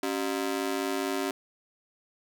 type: ring-modulated tone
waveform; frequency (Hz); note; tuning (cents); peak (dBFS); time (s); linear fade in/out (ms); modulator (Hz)
sawtooth; 330.1; E4; +2; -21; 0.03-1.31; 2; 52.2
effects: none